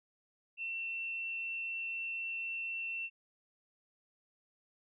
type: tone with frequency modulation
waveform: sine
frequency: 2698 Hz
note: E7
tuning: 40 cents sharp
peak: -36 dBFS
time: 0.57-3.1 s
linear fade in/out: 50 ms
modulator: 72.1 Hz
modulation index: 0.36
effects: none